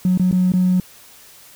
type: tone with dropouts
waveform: triangle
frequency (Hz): 182.9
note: F#3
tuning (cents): -20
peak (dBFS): -9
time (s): 0.05-0.8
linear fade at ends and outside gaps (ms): 2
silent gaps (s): 0.175-0.196 / 0.313-0.326 / 0.52-0.537
effects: tanh soft clip ceiling -10 dBFS + white hiss -45 dBFS RMS until 1.55 s